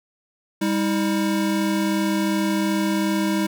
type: tone pair together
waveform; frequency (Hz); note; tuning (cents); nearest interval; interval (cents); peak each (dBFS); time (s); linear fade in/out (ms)
square; 200 / 319.1; G3 / D#4; +35 / +44; minor sixth; 809; -23; 0.61-3.47; 10
effects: none